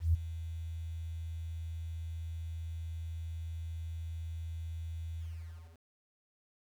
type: tone with ADSR envelope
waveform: sine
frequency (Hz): 82.2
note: E2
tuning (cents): -4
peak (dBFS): -22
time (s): 0-5.8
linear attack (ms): 140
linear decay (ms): 13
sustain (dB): -15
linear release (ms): 600
effects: 10-bit